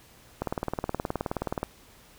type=click train; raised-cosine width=1 ms; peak=-14 dBFS; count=24; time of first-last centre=0.42-1.631 s; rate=19 Hz; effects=pink hiss -55 dBFS RMS until 2.18 s